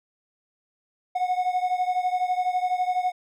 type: beating tone pair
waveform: triangle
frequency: 727 / 739 Hz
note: F#5 / F#5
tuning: -31 / -2 cents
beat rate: 12 Hz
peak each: -22 / -25 dBFS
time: 1.15-3.12 s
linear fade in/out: 10 ms
effects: none